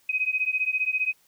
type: beating tone pair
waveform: sine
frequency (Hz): 2513 / 2528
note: D#7 / D#7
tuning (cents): +17 / +27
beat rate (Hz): 15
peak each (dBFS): -26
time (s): 0.09-1.13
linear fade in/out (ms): 5
effects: white hiss -63 dBFS RMS until 1.27 s